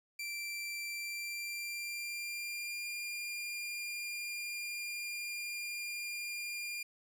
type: tone with pitch glide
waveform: sawtooth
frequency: 2349 to 2404 Hz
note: D7 to D7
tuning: 0 to +40 cents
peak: -35 dBFS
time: 0.19-6.83 s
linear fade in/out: 5 ms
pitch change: +40 cents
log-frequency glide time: 0.9-2.93 s
effects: none